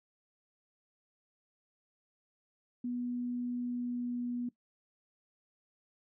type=tone with pitch glide; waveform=sine; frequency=244.5 to 243.1 Hz; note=B3 to B3; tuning=-17 to -27 cents; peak=-33 dBFS; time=2.84-4.49 s; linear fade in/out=5 ms; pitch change=-10 cents; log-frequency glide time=3.58-4.25 s; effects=noise-tail reverb RT60 0.1 s tail -18 dB re dry